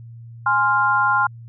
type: chord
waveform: sine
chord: F minor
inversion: first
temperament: equal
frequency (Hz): 830.6 / 1046.5 / 1396.9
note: Ab5 / C6 / F6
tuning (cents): 0 / 0 / 0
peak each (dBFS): -21 / -19 / -18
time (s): 0.46-1.27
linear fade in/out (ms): 5
effects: added 116 Hz sine -36 dBFS peak until 1.48 s